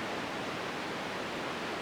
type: band-pass noise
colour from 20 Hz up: pink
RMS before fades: -37 dBFS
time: 0-1.81 s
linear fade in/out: 0 ms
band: 230 to 3000 Hz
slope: 12 dB/octave
effects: none